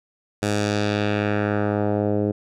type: tone with low-pass filter sweep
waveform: 10% pulse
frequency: 103.83 Hz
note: G#2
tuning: in tune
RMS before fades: -22 dBFS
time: 0.42-2.32 s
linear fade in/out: 10 ms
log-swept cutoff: 9400 to 420 Hz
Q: 1.3
effects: none